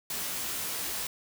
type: noise with comb filter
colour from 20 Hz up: white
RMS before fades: -34 dBFS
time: 0.1-1.07 s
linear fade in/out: 2 ms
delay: 17 ms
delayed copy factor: +0.65
effects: none